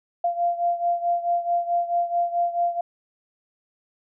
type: beating tone pair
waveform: sine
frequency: 692 / 696.6 Hz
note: F5 / F5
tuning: -16 / -5 cents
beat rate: 4.6 Hz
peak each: -22 / -26 dBFS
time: 0.24-2.81 s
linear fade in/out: 5 ms
effects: none